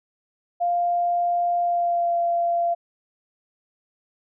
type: tone with pitch glide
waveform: sine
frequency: 698.5 to 687.7 Hz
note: F5 to F5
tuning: 0 to -27 cents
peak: -19 dBFS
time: 0.6-2.75 s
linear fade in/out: 20 ms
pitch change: -27 cents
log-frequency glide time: 1.61-2.15 s
effects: none